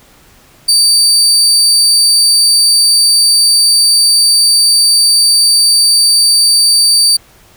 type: tone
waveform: 30% pulse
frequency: 4624 Hz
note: D8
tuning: 28 cents flat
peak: -3 dBFS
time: 0.68-7.17 s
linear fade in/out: 10 ms
effects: pink hiss -44 dBFS RMS until 7.56 s